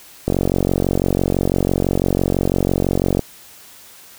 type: click train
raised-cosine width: 2 ms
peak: -3 dBFS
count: 135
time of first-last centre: 0.28-3.193 s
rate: 46 Hz
effects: white hiss -43 dBFS RMS until 4.18 s